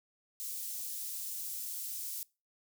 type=high-pass noise; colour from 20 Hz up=white; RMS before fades=-40 dBFS; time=0.4-2.23 s; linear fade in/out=0 ms; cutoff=6500 Hz; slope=12 dB/octave; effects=noise-tail reverb RT60 0.3 s tail -24 dB re dry